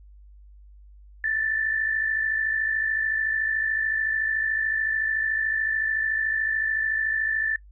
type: tone pair together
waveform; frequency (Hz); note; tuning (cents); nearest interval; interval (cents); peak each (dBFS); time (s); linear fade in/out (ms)
sine; 1760 / 1813.7; A6 / A#6; 0 / -48; minor second; 52; -23 / -31; 1.24-7.56; 2
effects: noise-tail reverb RT60 0.1 s tail -22 dB re dry + added 50 Hz sine -46 dBFS peak until 7.71 s